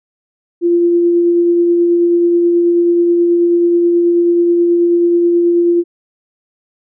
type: tone with tremolo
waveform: sine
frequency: 345 Hz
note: F4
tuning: 21 cents flat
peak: -7 dBFS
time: 0.61-5.84 s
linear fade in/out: 50 ms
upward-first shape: triangle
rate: 9.3 Hz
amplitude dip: 25%
effects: none